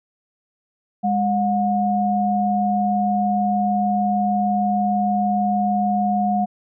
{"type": "tone pair together", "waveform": "sine", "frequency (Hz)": [204.5, 722], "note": ["G#3", "F#5"], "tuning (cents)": [-26, -43], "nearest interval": "octave + minor seventh", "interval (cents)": 2183, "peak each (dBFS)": [-20, -19], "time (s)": [1.03, 6.46], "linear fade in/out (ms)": 20, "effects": []}